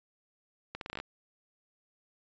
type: accelerating click train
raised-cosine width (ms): 0.3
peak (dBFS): -22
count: 9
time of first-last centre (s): 0.75-1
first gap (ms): 62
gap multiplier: 0.79
effects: resampled to 16000 Hz